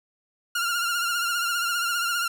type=tone with vibrato; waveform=sawtooth; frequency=1400 Hz; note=F6; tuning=4 cents sharp; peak=-20 dBFS; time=0.55-2.28 s; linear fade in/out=5 ms; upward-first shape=triangle; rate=15 Hz; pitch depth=59 cents each way; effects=none